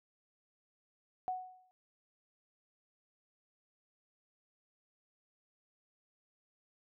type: tone with exponential decay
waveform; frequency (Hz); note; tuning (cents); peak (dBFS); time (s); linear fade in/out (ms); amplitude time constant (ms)
sine; 740; F#5; 0; -31; 1.28-1.71; 0; 93
effects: none